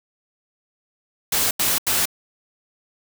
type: noise bursts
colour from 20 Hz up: white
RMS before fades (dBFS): -20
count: 3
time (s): 1.32-2.056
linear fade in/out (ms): 5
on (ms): 190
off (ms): 83
effects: none